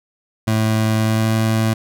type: tone with pitch glide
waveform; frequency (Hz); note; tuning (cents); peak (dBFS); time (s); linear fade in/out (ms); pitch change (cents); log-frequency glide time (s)
25% pulse; 109.9 to 111.11; A2 to A2; -2 to +17; -11; 0.47-1.74; 10; +19; 1.01-1.32
effects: none